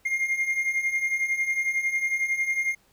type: beating tone pair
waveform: triangle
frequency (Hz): 2114 / 2125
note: C7 / C7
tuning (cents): +17 / +26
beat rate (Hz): 11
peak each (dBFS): -28 / -23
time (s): 0.05-2.75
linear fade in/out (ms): 10
effects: pink hiss -63 dBFS RMS until 2.92 s